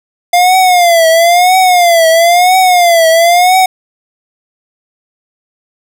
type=tone with vibrato; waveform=square; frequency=698.5 Hz; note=F5; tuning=in tune; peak=-5 dBFS; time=0.33-3.66 s; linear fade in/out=5 ms; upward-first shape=triangle; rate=1 Hz; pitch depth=140 cents each way; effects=none